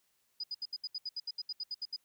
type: tone bursts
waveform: sine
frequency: 4957 Hz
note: D#8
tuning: 7 cents flat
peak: -35 dBFS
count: 15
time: 0.4-1.963 s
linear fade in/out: 5 ms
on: 37 ms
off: 72 ms
effects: white hiss -75 dBFS RMS until 2.04 s